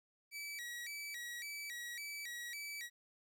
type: tone with vibrato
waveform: sawtooth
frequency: 2100 Hz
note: C7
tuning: 6 cents sharp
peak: -40 dBFS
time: 0.31-2.9 s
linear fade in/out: 50 ms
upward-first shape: square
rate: 1.8 Hz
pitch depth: 160 cents each way
effects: 13-bit